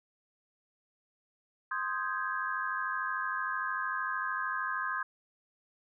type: chord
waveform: sine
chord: Ab major seventh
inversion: first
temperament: equal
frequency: 1046.5 / 1244.5 / 1568 / 1661.2 Hz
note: C6 / Eb6 / G6 / Ab6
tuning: 0 / 0 / 0 / 0 cents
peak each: -36 / -37 / -37 / -37 dBFS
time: 1.71-5.03 s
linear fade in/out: 5 ms
effects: none